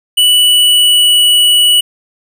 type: tone with pitch glide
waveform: square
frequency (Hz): 2960 to 2943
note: F#7 to F#7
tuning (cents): 0 to -10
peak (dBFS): -6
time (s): 0.17-1.81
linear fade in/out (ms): 10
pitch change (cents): -10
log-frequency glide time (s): 0.37-1.22
effects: 8-bit